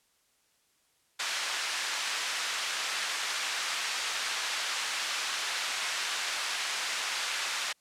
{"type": "band-pass noise", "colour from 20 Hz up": "pink", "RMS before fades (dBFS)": -33, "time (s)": [1.19, 7.73], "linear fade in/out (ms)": 10, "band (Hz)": [1400, 6900], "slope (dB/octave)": 12, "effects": ["white hiss -70 dBFS RMS until 7.8 s", "low-pass 11000 Hz 12 dB/octave"]}